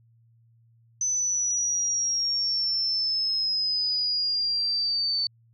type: exponential sweep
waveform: sine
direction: down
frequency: 6070 to 4513 Hz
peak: -23 dBFS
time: 1.01-5.27 s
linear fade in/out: 2 ms
effects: added 115 Hz sine -57 dBFS peak until 5.53 s